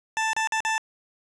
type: tone with dropouts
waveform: 20% pulse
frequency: 883 Hz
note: A5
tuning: 6 cents sharp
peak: -18 dBFS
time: 0.17-0.78 s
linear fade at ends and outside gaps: 0 ms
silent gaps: 0.332-0.365 / 0.473-0.522 / 0.604-0.65 s
effects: resampled to 22050 Hz + 10-bit